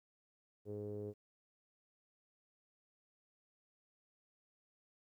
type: tone with low-pass filter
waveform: sawtooth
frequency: 103.8 Hz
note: G#2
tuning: in tune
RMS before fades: -44 dBFS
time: 0.65-1.14 s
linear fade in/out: 50 ms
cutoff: 440 Hz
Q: 8
effects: 13-bit